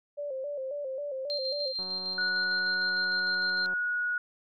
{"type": "tone with vibrato", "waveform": "sine", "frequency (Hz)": 553, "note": "C#5", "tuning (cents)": -4, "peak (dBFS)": -32, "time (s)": [0.17, 1.73], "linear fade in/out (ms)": 20, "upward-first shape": "square", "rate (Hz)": 3.7, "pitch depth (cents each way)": 83}
{"type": "tone with tremolo", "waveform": "sine", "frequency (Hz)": 4168, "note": "C8", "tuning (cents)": -7, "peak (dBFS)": -30, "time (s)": [1.3, 3.66], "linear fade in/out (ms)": 0, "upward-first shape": "square", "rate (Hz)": 6.6, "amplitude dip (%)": 35}
{"type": "click train", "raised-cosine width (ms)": 1, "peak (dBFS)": -33, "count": 361, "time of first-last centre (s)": [1.79, 3.736], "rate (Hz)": 185}
{"type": "tone with pitch glide", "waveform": "sine", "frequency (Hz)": [1467, 1456], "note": ["F#6", "F#6"], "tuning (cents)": [-15, -28], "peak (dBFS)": -27, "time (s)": [2.18, 4.18], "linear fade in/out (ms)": 2, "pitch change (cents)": -13, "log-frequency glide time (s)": [2.67, 3.33]}
{"effects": []}